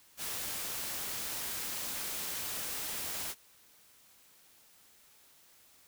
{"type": "noise", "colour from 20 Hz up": "white", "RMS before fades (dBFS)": -38, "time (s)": [0.17, 3.35], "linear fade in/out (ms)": 50, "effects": ["white hiss -62 dBFS RMS until 5.87 s"]}